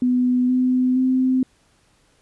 sine tone with pitch steps, 249.5 / 253.9 / 258.3 Hz, B3 / B3 / C4, +18 / +48 / -22 cents, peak -15 dBFS, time 0.02-1.43 s, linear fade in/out 2 ms, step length 470 ms, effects pink hiss -60 dBFS RMS until 2.21 s + resampled to 24000 Hz

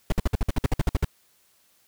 brown noise bursts, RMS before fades -20 dBFS, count 13, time 0.1-1.046 s, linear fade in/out 2 ms, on 22 ms, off 55 ms, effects white hiss -63 dBFS RMS until 1.87 s

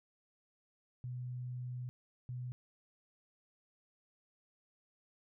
sine tone bursts at uneven times, 124.6 Hz, B2, 16 cents sharp, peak -39 dBFS, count 2, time 1.04-1.89 / 2.29-2.52 s, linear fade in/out 0 ms, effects none

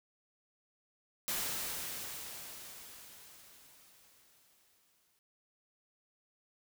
white noise with exponential decay, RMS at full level -35 dBFS, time 1.28-5.19 s, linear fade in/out 0 ms, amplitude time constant 850 ms, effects none

